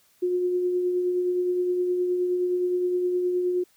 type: tone with tremolo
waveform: sine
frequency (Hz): 359.5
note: F#4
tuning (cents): -50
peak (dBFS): -20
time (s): 0.22-3.64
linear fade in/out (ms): 10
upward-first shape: triangle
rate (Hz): 9.6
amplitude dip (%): 35
effects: white hiss -62 dBFS RMS until 3.76 s